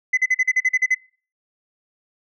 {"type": "tone bursts", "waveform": "sine", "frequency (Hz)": 2026, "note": "B6", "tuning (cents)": 44, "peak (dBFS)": -11, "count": 10, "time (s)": [0.13, 0.948], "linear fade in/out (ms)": 10, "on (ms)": 44, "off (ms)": 42, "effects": ["noise-tail reverb RT60 0.4 s tail -24 dB re dry", "tanh soft clip ceiling -13 dBFS"]}